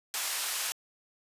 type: band-pass noise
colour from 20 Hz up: white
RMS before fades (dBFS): -33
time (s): 0.14-0.72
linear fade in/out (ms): 0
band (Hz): 810 to 12000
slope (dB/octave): 12
effects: resampled to 32000 Hz